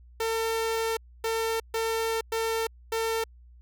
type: tone bursts at uneven times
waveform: sawtooth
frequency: 450.9 Hz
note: A4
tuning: 42 cents sharp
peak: -22 dBFS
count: 5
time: 0.2-0.97 / 1.24-1.6 / 1.74-2.21 / 2.32-2.67 / 2.92-3.24 s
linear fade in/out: 5 ms
effects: added 60 Hz sine -49 dBFS peak until 3.61 s